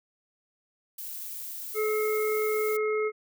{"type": "noise", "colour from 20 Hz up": "violet", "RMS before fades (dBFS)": -38, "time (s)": [0.98, 2.77], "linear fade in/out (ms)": 5}
{"type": "harmonic tone", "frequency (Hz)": 429.4, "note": "A4", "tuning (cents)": -42, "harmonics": [1, 3, 5], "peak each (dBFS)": [-25, -35, -35], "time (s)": [1.74, 3.12], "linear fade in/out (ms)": 50}
{"effects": []}